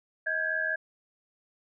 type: tone cluster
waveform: sine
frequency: 633 / 1596 / 1681 Hz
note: D#5 / G6 / G#6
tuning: +30 / +31 / +20 cents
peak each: -36 / -30 / -30 dBFS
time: 0.26-0.76 s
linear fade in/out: 10 ms
effects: none